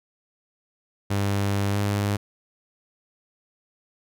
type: tone with pitch glide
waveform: sawtooth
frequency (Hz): 100 to 101.87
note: G2 to G#2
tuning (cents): +35 to -33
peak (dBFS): -18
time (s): 1.1-2.17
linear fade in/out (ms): 10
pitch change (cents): +32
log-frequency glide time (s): 1.71-1.78
effects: none